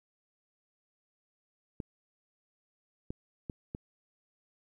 clicks, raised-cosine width 3 ms, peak -24 dBFS, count 4, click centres 1.802 / 3.105 / 3.498 / 3.749 s, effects 11-bit

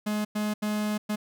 45% pulse tone bursts at uneven times, 211 Hz, G#3, 28 cents sharp, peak -26 dBFS, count 4, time 0.06-0.25 / 0.35-0.54 / 0.62-0.98 / 1.09-1.16 s, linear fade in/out 10 ms, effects none

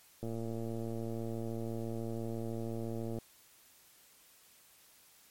click train, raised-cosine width 2 ms, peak -27 dBFS, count 338, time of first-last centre 0.23-3.186 s, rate 114 Hz, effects white hiss -62 dBFS RMS until 5.3 s + MP3 64 kbps

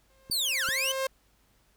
sawtooth tone with exponential growth, 532 Hz, C5, 29 cents sharp, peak -22 dBFS, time 0.1-1.07 s, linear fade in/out 5 ms, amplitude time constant 210 ms
clicks, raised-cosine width 3 ms, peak -29 dBFS, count 2, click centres 0.299 / 0.688 s
sawtooth linear two-way sweep, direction down then up, 4700 to 1318.5 to 3138 Hz, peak -23 dBFS, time 0.31-0.92 s, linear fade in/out 5 ms, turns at 0.65 s
effects added 50 Hz sine -67 dBFS peak until 1.76 s + pink hiss -67 dBFS RMS until 1.76 s

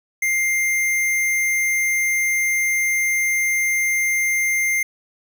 square tone, 2100 Hz, C7, 6 cents sharp, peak -18 dBFS, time 0.22-4.83 s, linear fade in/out 5 ms, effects none

